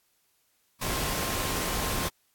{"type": "tone in noise", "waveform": "sine", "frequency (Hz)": 1059, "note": "C6", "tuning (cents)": 21, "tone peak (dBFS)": -38, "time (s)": [0.81, 2.09], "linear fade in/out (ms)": 10, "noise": "pink", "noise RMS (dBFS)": -30, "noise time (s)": [0.81, 2.09], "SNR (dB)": -11, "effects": ["white hiss -70 dBFS RMS until 2.34 s", "AAC 64 kbps"]}